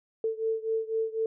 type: beating tone pair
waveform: sine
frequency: 444.2 / 448.2 Hz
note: A4 / A4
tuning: +16 / +32 cents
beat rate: 4 Hz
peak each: -29 / -31 dBFS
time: 0.24-1.26 s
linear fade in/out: 2 ms
effects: none